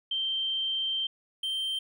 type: tone pair in turn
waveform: sine / triangle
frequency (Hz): 3136 / 3136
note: G7 / G7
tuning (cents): 0 / 0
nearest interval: unison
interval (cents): 0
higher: neither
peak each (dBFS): -27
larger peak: neither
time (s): 0.11-1.07 / 1.43-1.79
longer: first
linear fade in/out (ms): 5
effects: none